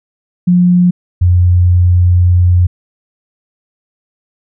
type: tone pair in turn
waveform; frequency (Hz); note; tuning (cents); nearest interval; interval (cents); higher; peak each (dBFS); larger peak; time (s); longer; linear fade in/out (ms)
sine; 178.1 / 89.05; F3 / F2; +34 / +34; octave; 1200; first; -5; neither; 0.47-0.91 / 1.21-2.67; second; 10
effects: none